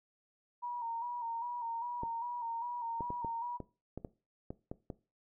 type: tone with vibrato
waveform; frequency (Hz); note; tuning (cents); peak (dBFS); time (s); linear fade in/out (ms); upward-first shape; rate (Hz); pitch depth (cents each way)
sine; 944; A#5; +22; -36; 0.62-3.58; 20; square; 2.5; 41
type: clicks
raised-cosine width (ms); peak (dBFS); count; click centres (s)
2; -27; 10; 2.034 / 3.007 / 3.104 / 3.247 / 3.603 / 3.976 / 4.048 / 4.505 / 4.715 / 4.902
effects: noise-tail reverb RT60 0.3 s tail -18 dB re dry